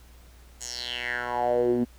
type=tone with band-pass filter sweep; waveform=10% pulse; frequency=122 Hz; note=B2; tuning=21 cents flat; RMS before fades=-27 dBFS; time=0.6-1.85 s; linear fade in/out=20 ms; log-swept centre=7500 to 240 Hz; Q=4.9; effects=added 60 Hz sine -49 dBFS peak until 1.98 s + pink hiss -57 dBFS RMS until 1.98 s